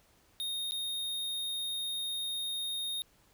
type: tone with dropouts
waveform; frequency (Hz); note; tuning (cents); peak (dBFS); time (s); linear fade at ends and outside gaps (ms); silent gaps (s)
square; 3704; A#7; -12; -34; 0.4-3.02; 0; 0.71-0.72
effects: pink hiss -66 dBFS RMS until 3.33 s